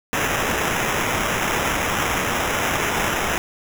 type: noise with sample-and-hold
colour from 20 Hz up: white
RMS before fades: -22 dBFS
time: 0.13-3.38 s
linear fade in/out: 0 ms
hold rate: 4410 Hz
effects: none